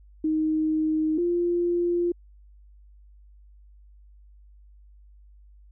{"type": "tone pair in turn", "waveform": "sine", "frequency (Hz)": [312.4, 347.8], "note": ["D#4", "F4"], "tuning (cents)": [7, -7], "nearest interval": "major second", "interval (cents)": 186, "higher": "second", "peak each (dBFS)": -21, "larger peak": "neither", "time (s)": [[0.24, 1.18], [1.18, 2.12]], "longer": "neither", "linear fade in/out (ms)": 5, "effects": ["added 50 Hz sine -49 dBFS peak until 5.71 s"]}